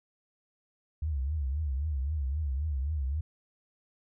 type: tone with vibrato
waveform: sine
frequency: 71.7 Hz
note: D2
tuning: 41 cents flat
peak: -28 dBFS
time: 1.02-3.21 s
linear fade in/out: 5 ms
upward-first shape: triangle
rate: 3.8 Hz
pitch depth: 210 cents each way
effects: none